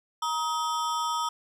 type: ring-modulated tone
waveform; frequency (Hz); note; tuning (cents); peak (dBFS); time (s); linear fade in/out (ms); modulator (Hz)
square; 1105; C#6; -6; -24; 0.22-1.29; 5; 161
effects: low-pass 9000 Hz 12 dB/octave + 10-bit